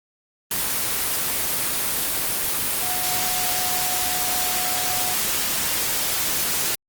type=tone in noise; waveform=sine; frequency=731 Hz; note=F#5; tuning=21 cents flat; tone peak=-30 dBFS; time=2.82-5.14 s; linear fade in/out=2 ms; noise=white; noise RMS=-23 dBFS; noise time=0.51-6.75 s; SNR=-10 dB; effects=Opus 24 kbps